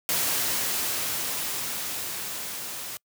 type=noise with level ramp; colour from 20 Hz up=white; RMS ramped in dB=-25 to -36 dBFS; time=0.09-2.97 s; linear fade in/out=0 ms; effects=noise-tail reverb RT60 0.1 s tail -26 dB re dry + high-pass 80 Hz 12 dB/octave